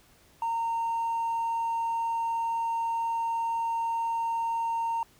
triangle tone with hard clipping, 919 Hz, A#5, 25 cents flat, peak -26 dBFS, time 0.42-5.03 s, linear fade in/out 2 ms, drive 2 dB, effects pink hiss -60 dBFS RMS until 5.19 s

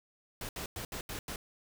pink noise bursts at uneven times, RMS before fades -40 dBFS, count 6, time 0.41-0.49 / 0.56-0.66 / 0.76-0.85 / 0.92-1.01 / 1.09-1.19 / 1.28-1.36 s, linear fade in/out 2 ms, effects none

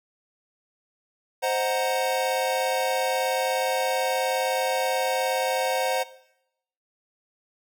square chord, C half-diminished seventh, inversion none, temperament equal, 523.3 / 622.3 / 740 / 932.3 Hz, C5 / Eb5 / Gb5 / Bb5, 0 / 0 / 0 / 0 cents, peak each -27 / -33 / -28 / -31 dBFS, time 1.42-6.04 s, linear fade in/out 20 ms, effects noise-tail reverb RT60 0.8 s tail -18 dB re dry

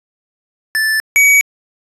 square tone pair in turn, 1756 / 2265 Hz, A6 / C#7, -4 / +37 cents, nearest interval major third, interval 441 cents, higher second, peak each -13 / -7 dBFS, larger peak second, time 0.75-1 / 1.16-1.41 s, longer neither, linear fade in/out 0 ms, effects resampled to 32000 Hz

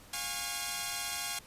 5% pulse tone cluster, 706 / 818 / 1096 / 2039 / 2721 Hz, F5 / G#5 / C#6 / C7 / F7, +19 / -26 / -20 / -45 / -46 cents, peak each -29 / -27 / -28 / -36 / -36 dBFS, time 0.13-1.39 s, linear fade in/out 5 ms, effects pink hiss -55 dBFS RMS until 1.46 s + resampled to 32000 Hz

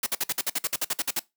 white noise bursts, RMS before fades -26 dBFS, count 14, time 0.03-1.195 s, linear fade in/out 5 ms, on 34 ms, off 53 ms, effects noise-tail reverb RT60 0.2 s tail -21 dB re dry + high-pass 150 Hz 12 dB/octave

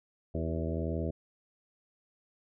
harmonic tone with a mistuned harmonic, 81.4 Hz, E2, 21 cents flat, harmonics 1 / 2 / 3 / 4 / 5 / 6 / 7 / 8, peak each -34 / -37 / -39 / -40 / -41 / -42 / -42 / -43 dBFS, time 0.34-1.11 s, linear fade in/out 10 ms, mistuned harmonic 5, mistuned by -41 cents, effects none

